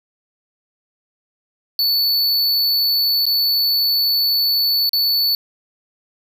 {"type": "tone with dropouts", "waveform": "square", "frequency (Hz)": 4464, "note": "C#8", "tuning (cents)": 11, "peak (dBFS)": -15, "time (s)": [1.79, 5.35], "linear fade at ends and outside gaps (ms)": 1, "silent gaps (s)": [[3.255, 3.265], [4.893, 4.932]], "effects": []}